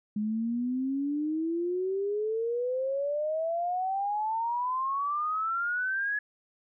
sine exponential sweep, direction up, 207.7 to 1700 Hz, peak -27 dBFS, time 0.16-6.19 s, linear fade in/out 5 ms, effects none

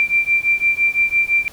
sine beating tone pair, 2356 / 2361.9 Hz, D7 / D7, +5 / +9 cents, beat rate 5.9 Hz, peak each -17 dBFS, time 0-1.48 s, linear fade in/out 0 ms, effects pink hiss -43 dBFS RMS until 1.52 s

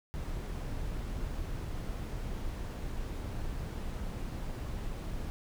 brown noise, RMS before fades -37 dBFS, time 0.14-5.3 s, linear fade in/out 0 ms, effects none

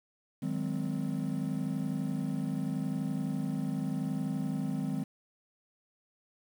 triangle chord, Ab dominant seventh, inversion second, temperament just, 155.74 / 186.89 / 207.7 / 259.6 Hz, Eb3 / Gb3 / Ab3 / C4, +2 / +18 / 0 / -13 cents, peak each -33 / -35 / -34 / -33 dBFS, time 0.42-5.04 s, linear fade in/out 10 ms, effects tanh soft clip ceiling -21 dBFS + 9-bit

